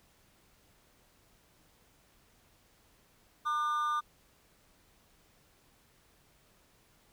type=tone with amplitude modulation; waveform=triangle; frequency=1200 Hz; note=D6; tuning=37 cents sharp; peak=-24 dBFS; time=3.45-4.01 s; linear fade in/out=20 ms; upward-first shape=sine; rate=281 Hz; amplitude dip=65%; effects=pink hiss -66 dBFS RMS until 7.12 s